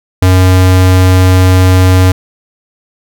square tone, 92.5 Hz, F#2, in tune, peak -4 dBFS, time 0.22-2.12 s, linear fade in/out 5 ms, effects none

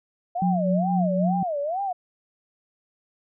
sine tone with vibrato, 674 Hz, E5, 38 cents sharp, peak -24 dBFS, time 0.35-1.93 s, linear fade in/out 10 ms, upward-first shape sine, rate 2.2 Hz, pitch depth 300 cents each way
sine tone with tremolo, 180.6 Hz, F#3, 42 cents flat, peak -19 dBFS, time 0.42-1.43 s, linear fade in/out 2 ms, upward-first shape sine, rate 3.9 Hz, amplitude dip 40%
effects none

